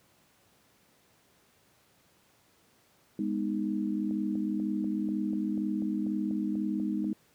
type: chord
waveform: sine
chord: G# minor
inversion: none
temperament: equal with one note detuned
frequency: 204.9 / 246.9 / 311.1 Hz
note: G#3 / B3 / D#4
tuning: -23 / 0 / 0 cents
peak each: -31 / -35 / -32 dBFS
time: 3.19-7.13 s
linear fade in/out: 2 ms
type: click train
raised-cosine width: 2 ms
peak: -31 dBFS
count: 13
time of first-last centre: 4.11-7.044 s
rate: 4.09 Hz
effects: pink hiss -65 dBFS RMS until 7.34 s + high-pass 100 Hz 12 dB/octave